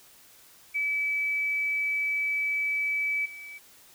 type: tone with level steps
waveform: sine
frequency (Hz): 2297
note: D7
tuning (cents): -39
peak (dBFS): -25 / -40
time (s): 0.74-3.59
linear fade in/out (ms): 20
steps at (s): 3.25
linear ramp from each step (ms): 10
effects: white hiss -55 dBFS RMS until 3.94 s